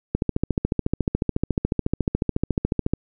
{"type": "click train", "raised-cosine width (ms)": 3, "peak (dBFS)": -7, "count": 40, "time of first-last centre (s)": [0.15, 2.936], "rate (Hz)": 14, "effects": []}